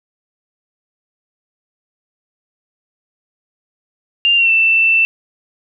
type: tone with pitch glide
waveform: sine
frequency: 2794 to 2669 Hz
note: F7 to E7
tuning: 0 to +21 cents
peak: -9 dBFS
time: 4.25-5.05 s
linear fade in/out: 0 ms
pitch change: -79 cents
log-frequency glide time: 4.36-4.51 s
effects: none